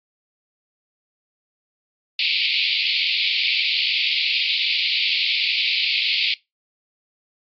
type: band-pass noise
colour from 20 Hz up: pink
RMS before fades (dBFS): -21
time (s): 2.19-6.34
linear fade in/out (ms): 2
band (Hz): 2200 to 4700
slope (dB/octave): 96
effects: noise-tail reverb RT60 0.2 s tail -22 dB re dry + AAC 64 kbps